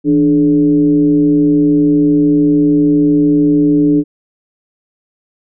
sine tone with frequency modulation, 294.5 Hz, D4, 5 cents sharp, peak -7 dBFS, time 0.04-4.04 s, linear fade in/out 50 ms, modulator 133 Hz, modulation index 0.57, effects none

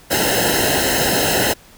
pink noise with comb filter, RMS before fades -17 dBFS, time 0.1-1.54 s, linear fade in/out 20 ms, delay 0.86 ms, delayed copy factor -1, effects pink hiss -46 dBFS RMS until 1.77 s

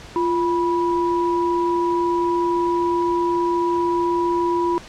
sine tone pair together, 346.5 / 980 Hz, F4 / B5, -14 / -14 cents, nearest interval octave + tritone, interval 1800 cents, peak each -19 / -21 dBFS, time 0.16-4.78 s, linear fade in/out 0 ms, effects pink hiss -40 dBFS RMS until 4.88 s + low-pass 6000 Hz 12 dB/octave

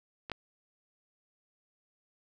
clicks, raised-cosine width 0.3 ms, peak -24 / -18 dBFS, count 2, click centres 0.298 / 0.317 s, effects none

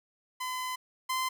sawtooth tone pair in turn, 1017 / 1033 Hz, C6 / C6, -50 / -22 cents, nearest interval unison, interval 28 cents, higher second, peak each -29 / -25 dBFS, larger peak second, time 0.4-0.76 / 1.09-1.29 s, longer first, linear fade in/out 10 ms, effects none

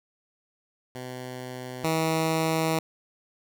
10% pulse tone pair in turn, 126.7 / 160.75 Hz, B2 / E3, +45 / -43 cents, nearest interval major third, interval 412 cents, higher second, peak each -27 / -15 dBFS, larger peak second, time 0.95-1.84 / 1.84-2.79 s, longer second, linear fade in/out 2 ms, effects none

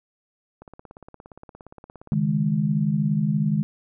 click train, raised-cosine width 1 ms, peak -28 dBFS, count 27, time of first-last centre 0.62-2.132 s, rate 17.2 Hz
sine chord, C# suspended second, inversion none, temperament equal, 138.59 / 155.56 / 207.7 Hz, C#3 / D#3 / G#3, 0 / 0 / 0 cents, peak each -28 / -22 / -23 dBFS, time 2.12-3.63 s, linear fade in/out 0 ms
effects none

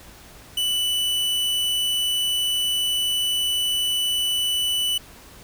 45% pulse tone, 2976 Hz, F#7, 9 cents sharp, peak -20 dBFS, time 0.57-4.98 s, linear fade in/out 5 ms, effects added 57 Hz sine -53 dBFS peak until 5.43 s + pink hiss -46 dBFS RMS until 5.43 s

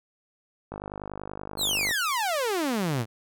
click train, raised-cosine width 1 ms, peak -21 dBFS, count 61, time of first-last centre 0.72-1.91 s, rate 50.4 Hz
sawtooth exponential sweep, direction down, 4400 to 105 Hz, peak -21 dBFS, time 1.57-3.06 s, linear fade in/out 50 ms
effects none

